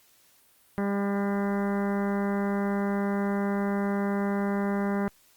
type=harmonic tone with a mistuned harmonic; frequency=200 Hz; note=G3; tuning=35 cents sharp; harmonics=1 / 2 / 3 / 4 / 5 / 6 / 7 / 8 / 9 / 10; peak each=-26 / -32 / -36 / -38 / -40 / -42 / -43 / -44 / -45 / -46 dBFS; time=0.78-5.08 s; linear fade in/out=0 ms; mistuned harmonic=7; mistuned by=+23 cents; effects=white hiss -61 dBFS RMS until 5.36 s + Opus 48 kbps